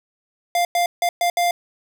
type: tone bursts at uneven times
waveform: square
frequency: 698.5 Hz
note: F5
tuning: in tune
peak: -17 dBFS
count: 5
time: 0.55-0.65 / 0.75-0.86 / 1.02-1.09 / 1.21-1.3 / 1.37-1.51 s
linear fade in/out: 2 ms
effects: none